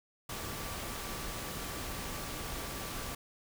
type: tone in noise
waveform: sine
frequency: 1160 Hz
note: D6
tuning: 22 cents flat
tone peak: -50 dBFS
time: 0.29-3.15 s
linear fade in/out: 5 ms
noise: pink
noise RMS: -40 dBFS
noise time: 0.29-3.15 s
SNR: -13 dB
effects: none